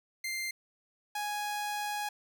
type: tone pair in turn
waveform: sawtooth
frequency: 2094 / 831 Hz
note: C7 / G#5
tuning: +1 / +1 cents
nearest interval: octave + major third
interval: 1600 cents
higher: first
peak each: -30 / -29 dBFS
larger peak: second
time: 0.24-0.51 / 1.15-2.09 s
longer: second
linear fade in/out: 5 ms
effects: none